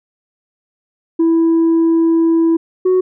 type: tone pair in turn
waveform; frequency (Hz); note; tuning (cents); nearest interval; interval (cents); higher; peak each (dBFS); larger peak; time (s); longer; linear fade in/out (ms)
sine; 329.6 / 369.6; E4 / F#4; 0 / -2; major second; 198; second; -7; neither; 1.19-2.57 / 2.85-3.01; first; 10
effects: tanh soft clip ceiling -8 dBFS